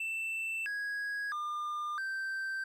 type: tone with pitch steps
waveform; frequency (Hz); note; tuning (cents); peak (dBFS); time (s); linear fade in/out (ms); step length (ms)
triangle; 2666 / 1656 / 1203 / 1561; E7 / G#6 / D6 / G6; +19 / -5 / +41 / -8; -32; 0-2.64; 5; 660
effects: none